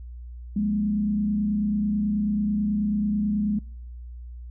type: tone with frequency modulation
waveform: sine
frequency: 207.7 Hz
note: G#3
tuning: in tune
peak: -21 dBFS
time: 0.56-3.59 s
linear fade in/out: 5 ms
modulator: 29.2 Hz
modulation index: 0.5
effects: noise-tail reverb RT60 0.7 s tail -26 dB re dry + added 60 Hz sine -36 dBFS peak until 4.5 s